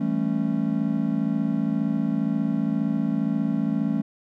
triangle chord, A dominant seventh, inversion second, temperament just, 165 / 198 / 220 / 275 Hz, E3 / G3 / A3 / C#4, +2 / +18 / 0 / -14 cents, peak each -27 / -27 / -23 / -25 dBFS, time 0-4.02 s, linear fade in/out 10 ms, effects none

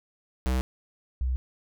square / sine tone pair in turn, 63.9 / 63.55 Hz, C2 / C2, -40 / -50 cents, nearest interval unison, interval 10 cents, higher first, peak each -24 dBFS, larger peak neither, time 0.46-0.61 / 1.21-1.36 s, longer neither, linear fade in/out 0 ms, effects none

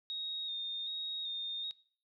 sine tone with vibrato, 3710 Hz, A#7, 9 cents flat, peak -36 dBFS, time 0.1-1.71 s, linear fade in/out 0 ms, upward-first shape square, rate 1.3 Hz, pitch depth 25 cents each way, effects noise-tail reverb RT60 0.5 s tail -21 dB re dry

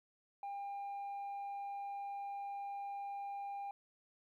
sine tone, 801 Hz, G5, 37 cents sharp, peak -38 dBFS, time 0.43-3.71 s, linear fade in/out 2 ms, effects tanh soft clip ceiling -40 dBFS + 13-bit

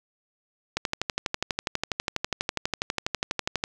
click train, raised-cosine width 0.2 ms, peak -8 dBFS, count 36, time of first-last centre 0.77-3.639 s, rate 12.2 Hz, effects none

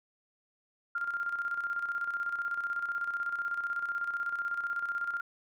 sine tone with tremolo, 1396.9 Hz, F6, in tune, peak -29 dBFS, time 0.95-5.21 s, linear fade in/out 5 ms, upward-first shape square, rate 16 Hz, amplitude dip 55%, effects none

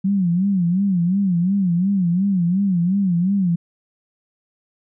sine tone with vibrato, 184.9 Hz, F#3, 1 cent flat, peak -15 dBFS, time 0.04-3.56 s, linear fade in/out 10 ms, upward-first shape sine, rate 2.8 Hz, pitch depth 150 cents each way, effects none

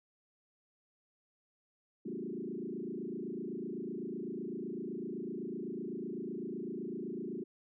sine tone with frequency modulation, 293.7 Hz, D4, in tune, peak -37 dBFS, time 2.05-7.44 s, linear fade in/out 10 ms, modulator 27.9 Hz, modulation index 3.7, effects none

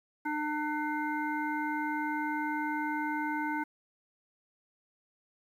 harmonic tone, 300 Hz, D4, 37 cents sharp, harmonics 1 / 3 / 5 / 7, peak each -34 / -34 / -37 / -41 dBFS, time 0.25-3.64 s, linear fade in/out 10 ms, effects 10-bit

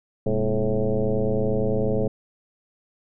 sine tone with frequency modulation, 207.7 Hz, G#3, in tune, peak -19 dBFS, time 0.26-2.08 s, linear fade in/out 5 ms, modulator 111 Hz, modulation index 3.4, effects none

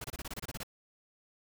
pink noise bursts, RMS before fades -40 dBFS, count 11, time 0.01-0.633 s, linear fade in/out 5 ms, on 33 ms, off 26 ms, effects none

